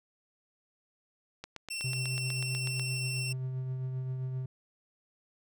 click train, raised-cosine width 0.2 ms, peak -23 dBFS, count 12, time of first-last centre 1.44-2.796 s, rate 8.11 Hz
20% pulse tone, 2705 Hz, E7, 44 cents sharp, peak -30 dBFS, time 1.7-3.33 s, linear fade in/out 10 ms
triangle tone with tremolo, 129.6 Hz, C3, 16 cents flat, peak -29 dBFS, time 1.84-4.46 s, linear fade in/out 5 ms, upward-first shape triangle, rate 7.6 Hz, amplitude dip 35%
effects none

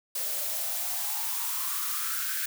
blue noise with high-pass filter sweep, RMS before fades -31 dBFS, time 0.15-2.46 s, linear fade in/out 5 ms, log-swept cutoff 510 to 1600 Hz, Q 6.3, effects none

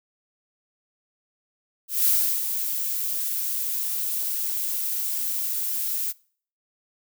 violet noise with ADSR envelope, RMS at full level -19 dBFS, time 1.88-6.13 s, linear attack 180 ms, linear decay 340 ms, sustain -8 dB, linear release 27 ms, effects noise-tail reverb RT60 0.5 s tail -24 dB re dry

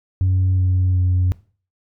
sine tone with pitch steps, 93.1 / 91.98 / 90.87 Hz, F#2 / F#2 / F#2, +11 / -10 / -31 cents, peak -12 dBFS, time 0.21-1.32 s, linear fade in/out 0 ms, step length 370 ms, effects noise-tail reverb RT60 0.4 s tail -20 dB re dry + tanh soft clip ceiling -12 dBFS

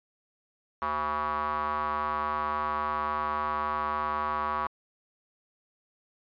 square tone with band-pass filter, 75.3 Hz, D2, 44 cents sharp, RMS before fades -30 dBFS, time 0.82-4.67 s, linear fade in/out 0 ms, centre 1100 Hz, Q 6.4, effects resampled to 11025 Hz

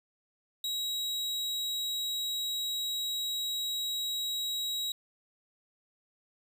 40% pulse tone, 3840 Hz, B7, 49 cents flat, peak -30 dBFS, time 0.64-4.92 s, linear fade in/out 2 ms, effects none

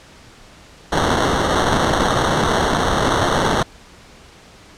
white noise with sample-and-hold, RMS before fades -17 dBFS, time 0.92-3.63 s, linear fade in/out 5 ms, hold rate 2450 Hz, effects pink hiss -44 dBFS RMS until 4.77 s + low-pass 7000 Hz 12 dB/octave

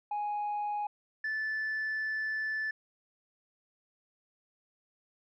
sine tone pair in turn, 830.6 / 1749.3 Hz, G#5 / A6, 0 / -11 cents, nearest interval octave + minor second, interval 1289 cents, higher second, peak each -29 / -29 dBFS, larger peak neither, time 0.11-0.87 / 1.24-2.71 s, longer second, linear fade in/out 5 ms, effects tanh soft clip ceiling -29 dBFS

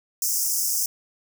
pink high-pass noise, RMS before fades -24 dBFS, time 0.22-0.86 s, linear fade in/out 2 ms, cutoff 5200 Hz, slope 96 dB/octave, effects none

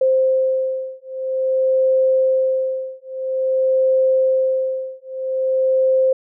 sine beating tone pair, 523.3 / 523.8 Hz, C5 / C5, 0 / +2 cents, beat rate 0.5 Hz, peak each -18 dBFS, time 0.01-6.13 s, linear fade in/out 5 ms, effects none

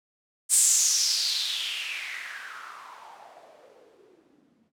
violet noise with low-pass filter sweep, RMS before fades -29 dBFS, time 0.49-4.72 s, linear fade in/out 50 ms, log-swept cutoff 8800 to 210 Hz, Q 4.8, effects none

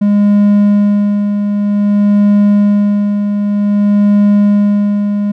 triangle tone with tremolo, 204.9 Hz, G#3, 23 cents flat, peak -3 dBFS, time 0.01-5.32 s, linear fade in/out 10 ms, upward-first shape sine, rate 0.53 Hz, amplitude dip 50%, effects none

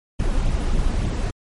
brown noise with flanger, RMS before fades -20 dBFS, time 0.19-1.31 s, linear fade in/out 10 ms, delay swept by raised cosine 0.3 to 4.1 ms, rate 3.5 Hz, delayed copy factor +0.55, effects MP3 48 kbps

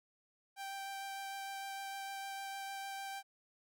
sawtooth tone with vibrato, 784 Hz, G5, in tune, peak -38 dBFS, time 0.56-3.23 s, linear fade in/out 50 ms, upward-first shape sine, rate 6.6 Hz, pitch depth 8 cents each way, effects none

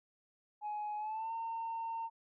sine tone with pitch glide, 840 to 910.8 Hz, G#5 to A#5, +19 to -40 cents, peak -35 dBFS, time 0.61-2.1 s, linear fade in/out 50 ms, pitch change +141 cents, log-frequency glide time 0.97-1.32 s, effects tanh soft clip ceiling -34 dBFS

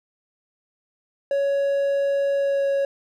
triangle tone with pitch glide, 558 to 554.1 Hz, C#5 to C#5, +11 to -1 cents, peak -17 dBFS, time 1.31-2.85 s, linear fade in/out 2 ms, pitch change -12 cents, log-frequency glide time 2.36-2.66 s, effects none

